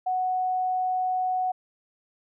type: tone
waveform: sine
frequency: 740 Hz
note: F#5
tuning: in tune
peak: -23 dBFS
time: 0.06-1.52 s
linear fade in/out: 10 ms
effects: none